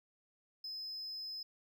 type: tone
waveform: triangle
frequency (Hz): 5100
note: D#8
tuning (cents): +42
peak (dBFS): -40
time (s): 0.64-1.43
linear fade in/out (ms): 5
effects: 13-bit